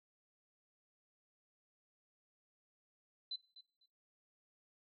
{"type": "tone with echo", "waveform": "sine", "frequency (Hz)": 4028, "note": "B7", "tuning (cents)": 33, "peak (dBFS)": -39, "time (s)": [3.31, 3.36], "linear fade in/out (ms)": 5, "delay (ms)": 250, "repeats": 2, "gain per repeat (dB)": -15, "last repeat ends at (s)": 3.86, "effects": ["noise-tail reverb RT60 0.4 s tail -21 dB re dry"]}